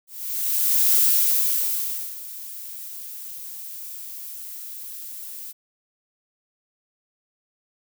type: noise with ADSR envelope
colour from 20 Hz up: violet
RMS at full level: -17 dBFS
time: 0.07-5.53 s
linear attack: 880 ms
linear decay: 1200 ms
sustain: -19 dB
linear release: 23 ms
effects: none